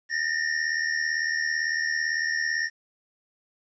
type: tone pair together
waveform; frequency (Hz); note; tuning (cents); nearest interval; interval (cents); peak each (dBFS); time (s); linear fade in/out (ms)
square; 1791.1 / 1869; A6 / A#6; +30 / +4; minor second; 74; -28; 0.09-2.7; 50
effects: resampled to 16000 Hz + 10-bit